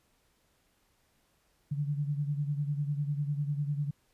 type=beating tone pair; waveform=sine; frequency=143.8 / 153.8 Hz; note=D3 / D#3; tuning=-36 / -20 cents; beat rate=10 Hz; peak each=-30 / -36 dBFS; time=1.71-3.91 s; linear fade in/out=10 ms; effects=pink hiss -71 dBFS RMS until 4.13 s + resampled to 32000 Hz